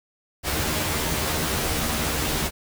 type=noise with comb filter; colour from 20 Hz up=pink; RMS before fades=-25 dBFS; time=0.43-2.51 s; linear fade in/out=50 ms; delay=13 ms; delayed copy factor=+0.9; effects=none